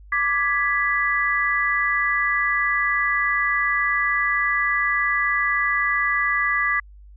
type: chord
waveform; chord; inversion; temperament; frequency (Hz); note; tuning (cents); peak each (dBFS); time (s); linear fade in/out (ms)
sine; G# diminished; second; equal with one note detuned; 1174.7 / 1667.9 / 1975.5; D6 / G#6 / B6; 0 / +7 / 0; -24 / -24 / -21; 0.12-6.8; 5
effects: added 50 Hz sine -42 dBFS peak until 7.16 s